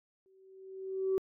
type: tone with exponential growth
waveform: sine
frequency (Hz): 381.6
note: G4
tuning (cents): -47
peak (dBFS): -24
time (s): 0.26-1.18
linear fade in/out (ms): 0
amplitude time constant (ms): 200
effects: tanh soft clip ceiling -23 dBFS